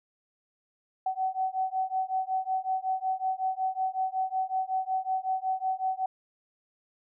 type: beating tone pair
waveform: sine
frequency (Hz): 753 / 758.4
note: F#5 / F#5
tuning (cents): +30 / +43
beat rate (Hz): 5.4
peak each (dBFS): -30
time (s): 1.06-6.06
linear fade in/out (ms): 5
effects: none